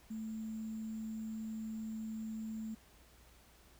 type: tone with sample-and-hold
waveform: sine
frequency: 220 Hz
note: A3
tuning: in tune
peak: -39 dBFS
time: 0.1-2.75 s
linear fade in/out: 10 ms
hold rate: 7350 Hz
effects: added 60 Hz sine -65 dBFS peak until 3.79 s + pink hiss -64 dBFS RMS until 3.79 s